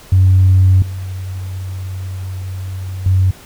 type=tone with level steps; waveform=sine; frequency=93.7 Hz; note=F#2; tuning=22 cents sharp; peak=-5 / -21 / -8 dBFS; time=0.12-3.31 s; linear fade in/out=5 ms; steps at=0.82 / 3.06 s; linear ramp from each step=2 ms; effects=tanh soft clip ceiling -2 dBFS + pink hiss -40 dBFS RMS until 3.45 s